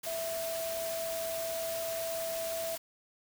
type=tone in noise; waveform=sine; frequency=659.3 Hz; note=E5; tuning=in tune; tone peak=-34 dBFS; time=0.06-2.76 s; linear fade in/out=10 ms; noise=white; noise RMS=-40 dBFS; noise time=0.03-2.78 s; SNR=+3 dB; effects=none